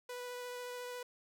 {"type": "tone with vibrato", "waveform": "sawtooth", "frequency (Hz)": 492.9, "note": "B4", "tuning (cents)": -3, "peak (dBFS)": -38, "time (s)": [0.09, 1.03], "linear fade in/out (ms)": 5, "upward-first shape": "triangle", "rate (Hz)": 14, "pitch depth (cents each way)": 11, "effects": []}